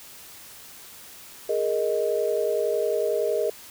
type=chord; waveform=sine; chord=Ab suspended second; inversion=none; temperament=equal; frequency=415.3 / 466.2 / 622.3 Hz; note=Ab4 / Bb4 / Eb5; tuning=0 / 0 / 0 cents; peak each=-26 dBFS; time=1.49-3.5 s; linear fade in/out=5 ms; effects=white hiss -45 dBFS RMS until 3.7 s